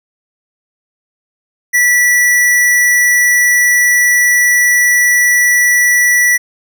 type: tone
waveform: square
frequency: 1955 Hz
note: B6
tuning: 18 cents flat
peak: -8 dBFS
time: 1.73-6.38 s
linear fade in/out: 20 ms
effects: none